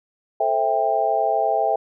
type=chord; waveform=sine; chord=A minor seventh; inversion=none; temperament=just; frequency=440 / 528 / 660 / 792 Hz; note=A4 / C5 / E5 / G5; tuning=0 / +16 / +2 / +18 cents; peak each=-26 / -27 / -21 / -21 dBFS; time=0.4-1.76 s; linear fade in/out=5 ms; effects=none